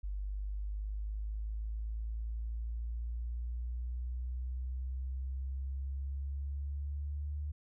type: exponential sweep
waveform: sine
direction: up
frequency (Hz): 49.16 to 74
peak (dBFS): -35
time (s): 0.03-7.52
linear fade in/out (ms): 10
effects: none